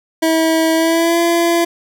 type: tone with pitch glide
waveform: 25% pulse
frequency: 323.1 to 339.4 Hz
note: E4 to F4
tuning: -35 to -49 cents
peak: -8 dBFS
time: 0.22-1.65 s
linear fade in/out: 10 ms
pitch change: +86 cents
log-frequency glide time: 0.74-1.19 s
effects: none